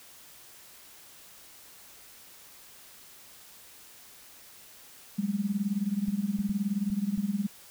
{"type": "tone with tremolo", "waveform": "sine", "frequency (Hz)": 201.6, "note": "G3", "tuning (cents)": 49, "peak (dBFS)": -23, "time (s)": [5.18, 7.47], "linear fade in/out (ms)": 10, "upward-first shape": "sine", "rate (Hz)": 19, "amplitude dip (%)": 85}
{"type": "clicks", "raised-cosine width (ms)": 5, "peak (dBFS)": -31, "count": 5, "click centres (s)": [6.083, 6.389, 6.493, 6.901, 7.177]}
{"effects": ["white hiss -52 dBFS RMS until 7.7 s"]}